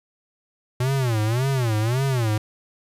square tone with vibrato, 121 Hz, B2, 35 cents flat, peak -20 dBFS, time 0.8-2.38 s, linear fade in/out 5 ms, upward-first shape sine, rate 1.8 Hz, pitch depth 220 cents each way, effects resampled to 32000 Hz + 10-bit

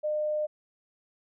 sine tone, 606 Hz, D#5, 46 cents flat, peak -26 dBFS, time 0.03-0.47 s, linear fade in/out 20 ms, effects none

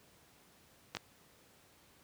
clicks, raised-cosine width 0.2 ms, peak -20 dBFS, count 2, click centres 0.95 / 0.969 s, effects pink hiss -64 dBFS RMS until 2.03 s + high-pass 80 Hz 12 dB/octave

